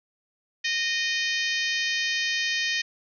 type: harmonic tone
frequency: 617 Hz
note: D#5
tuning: 15 cents flat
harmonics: 3 / 4 / 5 / 6 / 7 / 8 / 9 / 10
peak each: -28 / -30 / -32 / -34 / -35 / -36 / -37 / -38 dBFS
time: 0.64-2.82 s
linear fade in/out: 10 ms
effects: none